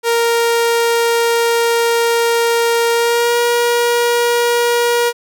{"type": "tone with pitch glide", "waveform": "sawtooth", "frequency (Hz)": [466.2, 476.3], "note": ["A#4", "A#4"], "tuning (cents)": [0, 37], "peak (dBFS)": -8, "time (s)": [0.03, 5.13], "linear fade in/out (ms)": 50, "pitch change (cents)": 37, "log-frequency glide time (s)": [2.92, 3.39], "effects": []}